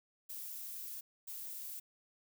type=noise bursts at uneven times; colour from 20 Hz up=violet; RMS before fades=-45 dBFS; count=2; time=0.29-1.01 / 1.27-1.8 s; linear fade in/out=10 ms; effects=none